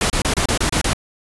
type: noise bursts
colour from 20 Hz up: pink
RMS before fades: -18 dBFS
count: 8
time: 0.01-0.933 s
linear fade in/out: 2 ms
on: 90 ms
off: 29 ms
effects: resampled to 24000 Hz